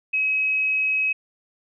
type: tone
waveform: sine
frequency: 2550 Hz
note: D#7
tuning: 42 cents sharp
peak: -19 dBFS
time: 0.13-1.13 s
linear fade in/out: 10 ms
effects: none